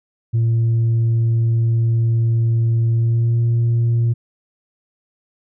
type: tone with pitch glide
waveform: sine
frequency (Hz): 114.9 to 116.98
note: A#2 to A#2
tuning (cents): -25 to +7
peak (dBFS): -11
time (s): 0.33-4.14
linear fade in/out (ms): 20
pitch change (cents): +32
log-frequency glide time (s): 2.94-3.38
effects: tanh soft clip ceiling -12 dBFS